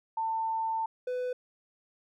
sine / triangle tone pair in turn, 895 / 500.1 Hz, A5 / B4, +29 / +22 cents, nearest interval minor seventh, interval 1007 cents, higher first, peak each -28 dBFS, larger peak neither, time 0.17-0.86 / 1.07-1.33 s, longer first, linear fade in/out 5 ms, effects none

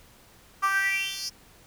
10% pulse tone with high-pass filter sweep, 390 Hz, G4, 9 cents flat, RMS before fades -27 dBFS, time 0.62-1.3 s, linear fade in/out 20 ms, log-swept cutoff 1100 to 5300 Hz, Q 7.1, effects pink hiss -55 dBFS RMS until 1.66 s

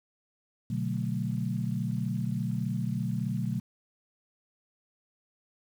sine chord, B minor seventh, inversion none, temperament equal, 123.47 / 146.83 / 185 / 220 Hz, B2 / D3 / F#3 / A3, 0 / 0 / 0 / 0 cents, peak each -32 / -35 / -33 / -35 dBFS, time 0.7-3.6 s, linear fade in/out 5 ms, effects 9-bit

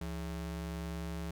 square ring-modulated tone, 121.5 Hz, B2, 28 cents flat, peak -35 dBFS, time 0.01-1.31 s, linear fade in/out 5 ms, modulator 50.4 Hz, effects none

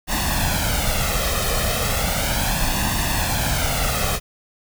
pink noise with flanger, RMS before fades -21 dBFS, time 0.07-4.2 s, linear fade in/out 50 ms, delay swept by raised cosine 1.1 to 1.62 ms, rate 0.35 Hz, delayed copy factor +0.7, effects none

